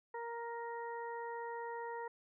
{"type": "harmonic tone", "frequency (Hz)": 467.6, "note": "A#4", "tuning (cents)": 5, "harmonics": [1, 2, 3, 4], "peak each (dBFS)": [-44, -43, -55, -51], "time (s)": [0.14, 2.08], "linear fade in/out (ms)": 5, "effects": []}